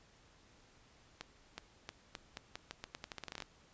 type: accelerating click train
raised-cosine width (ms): 0.2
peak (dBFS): -25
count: 19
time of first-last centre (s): 1.21-3.422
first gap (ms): 370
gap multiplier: 0.84
effects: pink hiss -65 dBFS RMS until 3.73 s + resampled to 16000 Hz